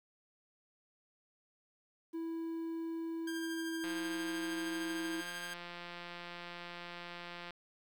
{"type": "tone with pitch glide", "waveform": "triangle", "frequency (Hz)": [328.9, 326.8], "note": ["E4", "E4"], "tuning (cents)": [-4, -15], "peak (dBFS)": -35, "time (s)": [2.13, 5.22], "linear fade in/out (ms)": 20, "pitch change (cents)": -11, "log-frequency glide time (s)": [3.35, 3.92]}
{"type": "tone with tremolo", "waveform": "sawtooth", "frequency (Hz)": 1600, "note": "G6", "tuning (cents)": 35, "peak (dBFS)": -37, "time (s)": [3.27, 5.54], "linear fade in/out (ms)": 5, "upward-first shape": "triangle", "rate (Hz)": 13, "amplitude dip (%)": 45}
{"type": "click train", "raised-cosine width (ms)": 0.3, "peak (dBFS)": -30, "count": 639, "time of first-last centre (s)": [3.84, 7.507], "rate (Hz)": 174}
{"effects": ["11-bit"]}